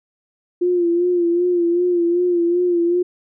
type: tone with vibrato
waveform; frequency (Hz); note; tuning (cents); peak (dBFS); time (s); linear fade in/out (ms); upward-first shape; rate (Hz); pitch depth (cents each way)
sine; 349.2; F4; 0; -14; 0.61-3.03; 10; sine; 2.6; 48
effects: none